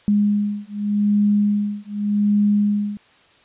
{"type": "beating tone pair", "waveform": "sine", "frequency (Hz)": [205.8, 206.65], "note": ["G#3", "G#3"], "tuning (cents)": [-16, -8], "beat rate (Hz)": 0.85, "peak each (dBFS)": -19, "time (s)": [0.08, 2.97], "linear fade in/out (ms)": 0, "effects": ["white hiss -53 dBFS RMS until 3.44 s", "resampled to 8000 Hz"]}